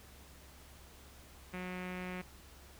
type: tone with low-pass filter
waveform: sawtooth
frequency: 182.1 Hz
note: F#3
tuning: 27 cents flat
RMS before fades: -42 dBFS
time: 1.53-2.22 s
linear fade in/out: 10 ms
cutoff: 2300 Hz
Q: 3.4
effects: added 68 Hz sine -57 dBFS peak until 2.79 s + pink hiss -58 dBFS RMS until 2.79 s